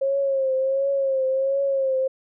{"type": "tone with vibrato", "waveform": "sine", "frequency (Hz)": 539, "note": "C#5", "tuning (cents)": -49, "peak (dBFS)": -19, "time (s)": [0.01, 2.08], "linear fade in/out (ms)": 10, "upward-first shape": "triangle", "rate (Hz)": 1.4, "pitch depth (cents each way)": 57, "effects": []}